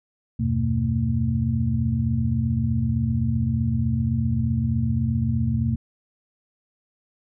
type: tone cluster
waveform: sine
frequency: 81.2 / 96.7 / 124.6 / 226.5 Hz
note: E2 / G2 / B2 / A#3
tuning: -26 / -23 / +16 / -50 cents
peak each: -27 / -28 / -23 / -25 dBFS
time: 0.39-5.76 s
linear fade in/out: 10 ms
effects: none